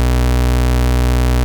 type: tone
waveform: 35% pulse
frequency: 61.74 Hz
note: B1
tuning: in tune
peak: -9 dBFS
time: 0-1.44 s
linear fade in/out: 0 ms
effects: none